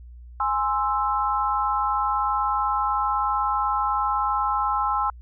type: chord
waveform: sine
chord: Ab augmented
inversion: none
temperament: equal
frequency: 830.6 / 1046.5 / 1318.5 Hz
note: Ab5 / C6 / E6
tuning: 0 / 0 / 0 cents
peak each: -25 dBFS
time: 0.4-5.1 s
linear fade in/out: 2 ms
effects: added 60 Hz sine -40 dBFS peak until 5.21 s

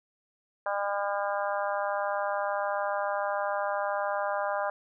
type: harmonic tone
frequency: 201.5 Hz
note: G3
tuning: 48 cents sharp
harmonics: 3 / 4 / 5 / 6 / 7 / 8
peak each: -31 / -33 / -35 / -37 / -38 / -39 dBFS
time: 0.66-4.7 s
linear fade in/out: 2 ms
effects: none

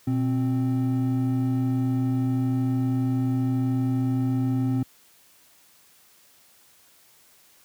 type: tone pair together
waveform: triangle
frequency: 122.61 / 261.6 Hz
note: B2 / C4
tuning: -12 / 0 cents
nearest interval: octave + minor second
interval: 1312 cents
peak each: -22 dBFS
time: 0.07-4.83 s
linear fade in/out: 5 ms
effects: white hiss -57 dBFS RMS until 7.64 s + high-pass 60 Hz 12 dB/octave

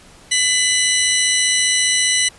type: tone pair together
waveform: 15% pulse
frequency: 2005 / 2960 Hz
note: B6 / F#7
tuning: +26 / 0 cents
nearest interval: perfect fifth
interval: 674 cents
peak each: -10 dBFS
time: 0.31-2.29 s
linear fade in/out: 10 ms
effects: pink hiss -45 dBFS RMS until 2.38 s + resampled to 24000 Hz

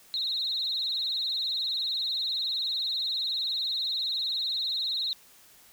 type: tone with vibrato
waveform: sine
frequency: 3951 Hz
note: B7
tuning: in tune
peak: -27 dBFS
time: 0.14-5.13 s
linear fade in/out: 0 ms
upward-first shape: triangle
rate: 20 Hz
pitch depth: 140 cents each way
effects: white hiss -56 dBFS RMS until 5.72 s

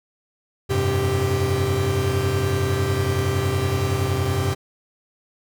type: tone cluster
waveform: 45% pulse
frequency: 89.6 / 100.4 / 130.7 / 392 Hz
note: F2 / G2 / C3 / G4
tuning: +45 / +42 / -1 / 0 cents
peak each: -25 dBFS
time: 0.69-4.55 s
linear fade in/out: 20 ms
effects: none

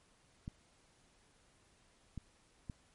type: clicks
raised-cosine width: 5 ms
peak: -30 dBFS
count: 3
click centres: 0.479 / 2.177 / 2.698 s
effects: pink hiss -69 dBFS RMS until 2.94 s + MP3 48 kbps

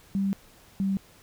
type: tone pair in turn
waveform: sine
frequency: 196 / 194.31 Hz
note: G3 / G3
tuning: 0 / -15 cents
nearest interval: unison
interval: 15 cents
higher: first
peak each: -23 dBFS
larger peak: neither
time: 0.15-0.33 / 0.8-0.97 s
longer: first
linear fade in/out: 0 ms
effects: pink hiss -55 dBFS RMS until 1.22 s

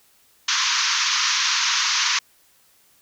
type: band-pass noise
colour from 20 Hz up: white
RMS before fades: -21 dBFS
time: 0.48-2.19 s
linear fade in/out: 5 ms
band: 940 to 6500 Hz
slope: 96 dB/octave
effects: white hiss -58 dBFS RMS until 3.01 s

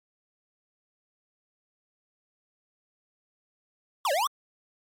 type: exponential two-way sweep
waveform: square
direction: down then up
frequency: 1208 to 527 to 1208 Hz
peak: -24 dBFS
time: 4.05-4.27 s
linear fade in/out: 2 ms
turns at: 4.12 s
effects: MP3 64 kbps

